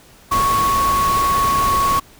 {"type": "tone in noise", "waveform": "sine", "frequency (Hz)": 1108.7, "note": "C#6", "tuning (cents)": 0, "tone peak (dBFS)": -14, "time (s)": [0.31, 2], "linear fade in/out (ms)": 10, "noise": "pink", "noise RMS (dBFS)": -24, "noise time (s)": [0.31, 2], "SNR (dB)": 7, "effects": ["pink hiss -47 dBFS RMS until 2.19 s"]}